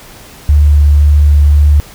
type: tone with vibrato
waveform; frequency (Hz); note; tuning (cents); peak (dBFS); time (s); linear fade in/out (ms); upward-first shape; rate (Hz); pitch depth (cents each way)
sine; 73.3; D2; -3; -3; 0.49-1.8; 0; triangle; 1.9; 10
effects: pink hiss -35 dBFS RMS until 1.94 s